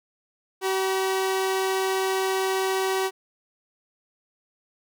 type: tone pair together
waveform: sawtooth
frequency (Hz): 381 / 960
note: G4 / B5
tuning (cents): -49 / -49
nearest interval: octave + major third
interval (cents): 1600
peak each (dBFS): -19 / -29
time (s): 0.61-3.11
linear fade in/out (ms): 50
effects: none